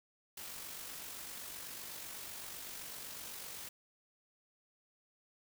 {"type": "noise with amplitude modulation", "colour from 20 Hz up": "white", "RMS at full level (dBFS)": -45, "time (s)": [0.37, 3.69], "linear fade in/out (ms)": 5, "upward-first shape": "sine", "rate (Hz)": 47.9, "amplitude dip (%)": 35, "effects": []}